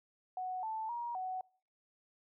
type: tone with pitch steps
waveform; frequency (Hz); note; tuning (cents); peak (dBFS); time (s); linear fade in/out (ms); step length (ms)
sine; 740 / 880 / 949 / 745; F#5 / A5 / A#5 / F#5; 0 / 0 / +31 / +12; -36; 0.37-1.41; 2; 260
effects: noise-tail reverb RT60 0.5 s tail -25 dB re dry